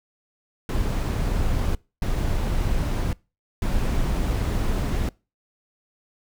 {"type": "noise bursts at uneven times", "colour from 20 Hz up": "brown", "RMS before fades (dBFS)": -23, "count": 3, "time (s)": [[0.69, 1.75], [2.02, 3.13], [3.62, 5.09]], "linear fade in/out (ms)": 2, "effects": ["noise-tail reverb RT60 0.3 s tail -24 dB re dry"]}